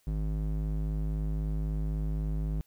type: tone with band-pass filter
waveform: square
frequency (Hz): 51.91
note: G#1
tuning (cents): 0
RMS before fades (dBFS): -31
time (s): 0.07-2.61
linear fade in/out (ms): 0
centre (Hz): 110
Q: 1.4
effects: white hiss -69 dBFS RMS until 2.66 s